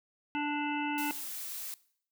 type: harmonic tone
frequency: 293.7 Hz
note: D4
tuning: in tune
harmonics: 1 / 3 / 5 / 7 / 9 / 10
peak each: -33 / -35 / -41 / -43 / -39 / -48 dBFS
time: 0.35-1.11 s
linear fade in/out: 0 ms
type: noise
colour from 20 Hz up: blue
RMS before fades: -40 dBFS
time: 0.98-1.74 s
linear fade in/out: 0 ms
effects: noise-tail reverb RT60 0.6 s tail -20 dB re dry